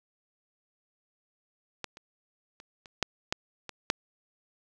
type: clicks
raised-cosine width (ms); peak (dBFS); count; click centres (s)
0.2; -17 / -29 / -30 / -30 / -8 / -10 / -21 / -6; 8; 1.843 / 1.971 / 2.601 / 2.858 / 3.027 / 3.325 / 3.693 / 3.901
effects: none